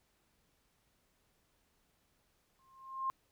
sine tone with exponential growth, 1062 Hz, C6, 25 cents sharp, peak -30 dBFS, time 2.59-3.1 s, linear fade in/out 0 ms, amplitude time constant 110 ms, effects pink hiss -75 dBFS RMS until 3.31 s

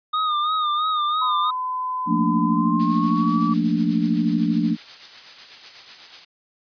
square tone with vibrato, 1227 Hz, D#6, 25 cents flat, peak -20 dBFS, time 0.13-1.51 s, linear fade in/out 10 ms, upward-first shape sine, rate 3 Hz, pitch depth 57 cents each way
sine tone with pitch glide, 1014 to 1151.4 Hz, B5 to D6, +45 to -35 cents, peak -23 dBFS, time 1.21-3.54 s, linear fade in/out 10 ms, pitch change +220 cents, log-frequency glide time 2.47-3.41 s
sine chord, Bb major seventh, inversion second, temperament equal, 174.61 / 220 / 233.1 / 293.7 Hz, F3 / A3 / Bb3 / D4, 0 / 0 / 0 / 0 cents, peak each -23 dBFS, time 2.06-4.77 s, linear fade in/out 50 ms
blue noise with tremolo, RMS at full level -32 dBFS, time 2.79-6.25 s, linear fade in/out 10 ms, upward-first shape sine, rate 8.1 Hz, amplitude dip 45%
effects resampled to 11025 Hz

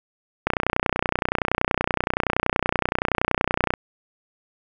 click train, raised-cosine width 0.5 ms, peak -4 dBFS, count 101, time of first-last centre 0.47-3.738 s, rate 30.6 Hz, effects none

